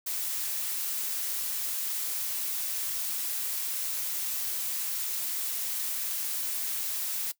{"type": "noise", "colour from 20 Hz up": "blue", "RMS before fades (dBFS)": -32, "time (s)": [0.06, 7.32], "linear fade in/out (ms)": 10, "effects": ["noise-tail reverb RT60 0.1 s tail -19 dB re dry"]}